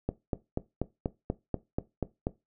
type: click train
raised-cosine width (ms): 2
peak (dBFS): -15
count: 10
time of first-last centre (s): 0.09-2.269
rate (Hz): 4.13
effects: noise-tail reverb RT60 0.2 s tail -17 dB re dry